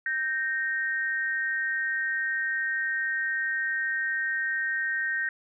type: tone pair together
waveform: sine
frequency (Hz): 1561 / 1856.4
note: G6 / A#6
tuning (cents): -8 / -8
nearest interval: minor third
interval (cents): 300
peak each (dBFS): -29 / -28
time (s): 0.06-5.29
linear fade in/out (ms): 2
effects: none